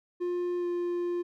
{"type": "tone with pitch glide", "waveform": "triangle", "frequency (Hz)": [353.7, 350.2], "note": ["F4", "F4"], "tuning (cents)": [22, 5], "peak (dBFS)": -26, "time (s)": [0.2, 1.23], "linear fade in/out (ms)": 20, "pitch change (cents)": -17, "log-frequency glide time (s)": [0.58, 0.66], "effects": []}